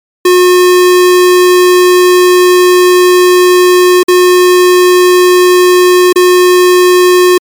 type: tone with dropouts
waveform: square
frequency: 361.1 Hz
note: F#4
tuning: 42 cents flat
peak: -3 dBFS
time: 0.25-7.38 s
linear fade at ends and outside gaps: 5 ms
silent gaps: 4.032-4.082 / 6.128-6.158 s
effects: MP3 96 kbps